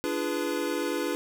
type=chord; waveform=square; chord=D diminished seventh; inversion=none; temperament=equal with one note detuned; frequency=293.7 / 342.4 / 415.3 / 493.9 Hz; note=D4 / F4 / Ab4 / Cb5; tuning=0 / -34 / 0 / 0 cents; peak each=-33 / -33 / -35 / -34 dBFS; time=0.04-1.15 s; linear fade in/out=0 ms; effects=none